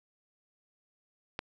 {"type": "click", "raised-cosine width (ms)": 0.3, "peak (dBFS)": -18, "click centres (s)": 1.391, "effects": []}